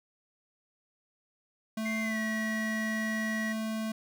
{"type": "tone", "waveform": "square", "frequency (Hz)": 220, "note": "A3", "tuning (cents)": 0, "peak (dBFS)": -32, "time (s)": [1.77, 3.92], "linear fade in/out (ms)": 5}
{"type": "tone with pitch glide", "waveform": "triangle", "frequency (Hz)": [2093, 1919.3], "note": ["C7", "B6"], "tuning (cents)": [0, -50], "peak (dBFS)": -32, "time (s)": [1.85, 3.53], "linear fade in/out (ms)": 10, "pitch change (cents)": -150, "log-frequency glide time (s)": [2.01, 2.18]}
{"effects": ["11-bit"]}